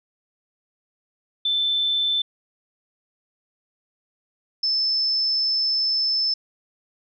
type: tone pair in turn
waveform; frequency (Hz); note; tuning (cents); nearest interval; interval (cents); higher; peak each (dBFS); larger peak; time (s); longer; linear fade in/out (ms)
sine; 3532 / 5263; A7 / E8; +6 / -4; perfect fifth; 690; second; -19; neither; 1.45-2.22 / 4.63-6.34; second; 5
effects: none